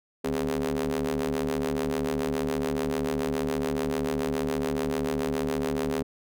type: ring-modulated tone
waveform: sawtooth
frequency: 75 Hz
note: D2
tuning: 37 cents sharp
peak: -19 dBFS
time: 0.24-6.03 s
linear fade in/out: 10 ms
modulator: 334 Hz
effects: none